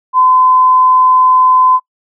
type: tone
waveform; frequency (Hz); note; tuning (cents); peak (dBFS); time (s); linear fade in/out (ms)
sine; 1021; C6; -43; -5; 0.13-1.8; 50
effects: noise-tail reverb RT60 0.1 s tail -25 dB re dry